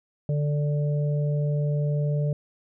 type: harmonic tone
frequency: 146.83 Hz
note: D3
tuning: in tune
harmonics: 1 / 3 / 4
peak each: -22 / -35 / -34 dBFS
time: 0.29-2.33 s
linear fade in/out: 2 ms
effects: none